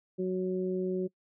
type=harmonic tone; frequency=185 Hz; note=F#3; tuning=in tune; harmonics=1 / 2 / 3; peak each=-33 / -30 / -42 dBFS; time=0.18-1.08 s; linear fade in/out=20 ms; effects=noise-tail reverb RT60 0.1 s tail -24 dB re dry